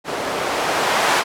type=noise with low-pass filter sweep; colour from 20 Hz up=violet; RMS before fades=-20 dBFS; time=0.04-1.24 s; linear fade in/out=50 ms; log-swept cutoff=430 to 930 Hz; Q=0.91; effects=none